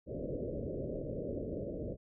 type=low-pass noise; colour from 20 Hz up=white; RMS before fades=-39 dBFS; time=0.06-1.97 s; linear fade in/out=50 ms; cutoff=600 Hz; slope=96 dB/octave; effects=none